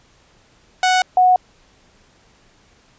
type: tone pair in turn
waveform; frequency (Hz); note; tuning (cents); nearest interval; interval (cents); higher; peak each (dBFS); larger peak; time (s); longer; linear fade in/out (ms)
sawtooth / sine; 740 / 734; F#5 / F#5; 0 / -14; unison; 14; first; -9; neither; 0.83-1.02 / 1.17-1.36; neither; 2
effects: pink hiss -54 dBFS RMS until 2.98 s + resampled to 16000 Hz